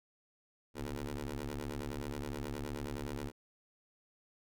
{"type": "ring-modulated tone", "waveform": "15% pulse", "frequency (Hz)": 72.3, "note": "D2", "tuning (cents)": -27, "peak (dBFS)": -29, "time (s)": [0.74, 3.32], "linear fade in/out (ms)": 50, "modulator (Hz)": 176, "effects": []}